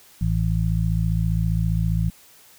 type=harmonic tone; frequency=55 Hz; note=A1; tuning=in tune; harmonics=1 / 2 / 3; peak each=-23 / -23 / -23 dBFS; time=0.21-2.1 s; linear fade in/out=5 ms; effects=white hiss -51 dBFS RMS until 2.58 s